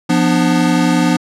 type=chord; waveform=square; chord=B diminished; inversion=second; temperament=equal with one note detuned; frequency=174.61 / 246.9 / 298.1 Hz; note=F3 / B3 / D4; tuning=0 / 0 / +26 cents; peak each=-16 dBFS; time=0.09-1.17 s; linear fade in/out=10 ms; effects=low-pass 9000 Hz 12 dB/octave